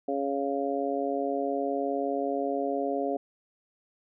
harmonic tone, 139.2 Hz, C#3, 8 cents sharp, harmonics 2 / 3 / 4 / 5, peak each -32 / -32 / -32 / -32 dBFS, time 0.08-3.17 s, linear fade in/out 5 ms, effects none

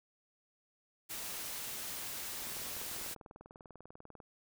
white noise, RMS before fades -42 dBFS, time 1.09-3.15 s, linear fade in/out 20 ms
click train, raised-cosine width 1 ms, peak -37 dBFS, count 37, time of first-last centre 2.42-4.202 s, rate 20.2 Hz
effects none

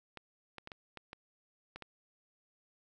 clicks, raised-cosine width 0.3 ms, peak -29 dBFS, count 8, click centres 0.173 / 0.583 / 0.674 / 0.718 / 0.973 / 1.131 / 1.76 / 1.823 s, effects none

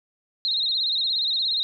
sine tone with vibrato, 3941 Hz, B7, 4 cents flat, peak -21 dBFS, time 0.45-1.63 s, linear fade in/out 0 ms, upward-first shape sine, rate 17 Hz, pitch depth 120 cents each way, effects none

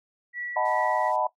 sine tone with tremolo, 1943 Hz, B6, 29 cents flat, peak -31 dBFS, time 0.33-1.12 s, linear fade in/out 50 ms, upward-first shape triangle, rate 2.6 Hz, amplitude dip 45%
sine chord, B dominant seventh, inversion first, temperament equal, 622.3 / 740 / 880 / 987.8 Hz, D#5 / F#5 / A5 / B5, 0 / 0 / 0 / 0 cents, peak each -28 dBFS, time 0.56-1.27 s, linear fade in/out 5 ms
violet noise, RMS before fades -41 dBFS, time 0.65-1.16 s, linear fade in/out 2 ms
effects noise-tail reverb RT60 0.1 s tail -17 dB re dry + low-pass 5000 Hz 12 dB/octave

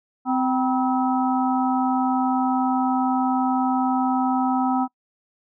harmonic tone with a mistuned harmonic, 258 Hz, C4, 24 cents flat, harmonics 1 / 3 / 4 / 5, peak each -21 / -23 / -28 / -29 dBFS, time 0.25-4.88 s, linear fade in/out 50 ms, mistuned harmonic 4, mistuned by -110 cents, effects noise-tail reverb RT60 0.1 s tail -24 dB re dry

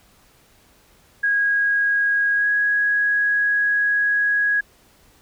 sine tone with pitch glide, 1644 to 1661.2 Hz, G#6 to G#6, -18 to 0 cents, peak -16 dBFS, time 1.23-4.61 s, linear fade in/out 10 ms, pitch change +18 cents, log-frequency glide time 2.35-2.47 s, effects pink hiss -55 dBFS RMS until 5.21 s

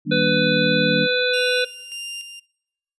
sine chord, Eb major seventh, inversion none, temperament equal with one note detuned, 155.56 / 196 / 236.6 / 293.7 Hz, Eb3 / G3 / Bb3 / D4, 0 / 0 / +26 / 0 cents, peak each -25 dBFS, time 0.05-1.08 s, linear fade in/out 50 ms
harmonic tone, 498.8 Hz, B4, 17 cents sharp, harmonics 1 / 3 / 5 / 7 / 8, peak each -20 / -22 / -27 / -27 / -26 dBFS, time 0.11-1.65 s, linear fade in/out 10 ms
sawtooth tone with tremolo, 2794 Hz, F7, in tune, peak -26 dBFS, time 1.33-2.4 s, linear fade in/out 10 ms, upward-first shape square, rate 1.7 Hz, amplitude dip 55%
effects noise-tail reverb RT60 0.8 s tail -23 dB re dry + resampled to 24000 Hz

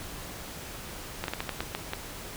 slowing click train, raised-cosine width 0.3 ms, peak -14 dBFS, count 8, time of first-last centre 1.24-1.934 s, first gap 42 ms, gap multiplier 1.28, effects pink hiss -41 dBFS RMS until 2.36 s

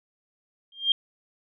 sine tone with exponential growth, 3200 Hz, G7, 35 cents sharp, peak -14 dBFS, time 0.72-0.92 s, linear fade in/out 2 ms, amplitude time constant 43 ms, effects none

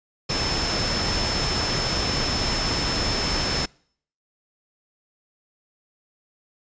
sine tone in noise, 5274 Hz, E8, in tune, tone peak -27 dBFS, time 0.29-3.66 s, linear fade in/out 10 ms, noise pink, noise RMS -25 dBFS, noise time 0.29-3.66 s, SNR -5 dB, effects noise-tail reverb RT60 0.6 s tail -26 dB re dry + resampled to 16000 Hz

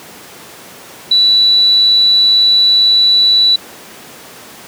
sine tone, 3951 Hz, B7, in tune, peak -6 dBFS, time 1.11-3.56 s, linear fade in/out 5 ms, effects pink hiss -34 dBFS RMS until 4.67 s + high-pass 200 Hz 12 dB/octave

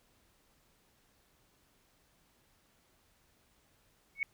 sine tone with exponential growth, 2216 Hz, C#7, 1 cent flat, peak -25 dBFS, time 4.15-4.23 s, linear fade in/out 1 ms, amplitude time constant 17 ms, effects pink hiss -70 dBFS RMS until 4.33 s

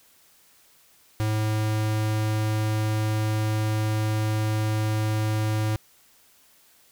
square tone, 108 Hz, A2, 32 cents flat, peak -23 dBFS, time 1.2-5.76 s, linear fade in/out 0 ms, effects white hiss -58 dBFS RMS until 6.91 s

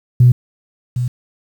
sine tone with echo, 123.47 Hz, B2, in tune, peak -4 dBFS, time 0.2-0.32 s, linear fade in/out 5 ms, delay 760 ms, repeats 1, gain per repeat -11 dB, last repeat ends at 1.08 s, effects tanh soft clip ceiling 0 dBFS + 7-bit

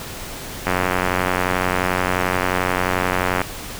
click train, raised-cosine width 0.5 ms, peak -3 dBFS, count 252, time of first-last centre 0.67-3.416 s, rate 91.4 Hz, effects pink hiss -32 dBFS RMS until 3.79 s

